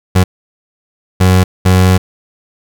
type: tone bursts at uneven times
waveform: 30% pulse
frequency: 92.5 Hz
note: F#2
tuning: in tune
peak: -3 dBFS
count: 3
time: 0.15-0.24 / 1.2-1.44 / 1.65-1.98 s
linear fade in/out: 10 ms
effects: none